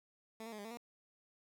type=tone with pitch steps; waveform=15% pulse; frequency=222.1 / 229.9 / 212.6 / 202.8 / 225.1 / 237.9 Hz; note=A3 / A#3 / G#3 / G#3 / A3 / A#3; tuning=+16 / -24 / +41 / -41 / +40 / +35 cents; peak=-39 dBFS; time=0.4-0.772 s; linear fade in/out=2 ms; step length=62 ms; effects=none